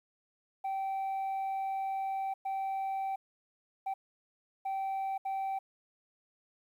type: tone bursts at uneven times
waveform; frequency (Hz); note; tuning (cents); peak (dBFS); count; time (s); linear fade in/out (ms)
sine; 775; G5; -20; -29; 5; 0.64-2.34 / 2.45-3.16 / 3.86-3.94 / 4.65-5.18 / 5.25-5.59; 10
effects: tanh soft clip ceiling -31 dBFS + 11-bit